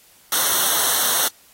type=noise with comb filter; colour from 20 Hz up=white; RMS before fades=-19 dBFS; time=0.32-1.28 s; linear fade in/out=2 ms; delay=0.41 ms; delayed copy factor=-0.8; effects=white hiss -52 dBFS RMS until 1.53 s + AAC 48 kbps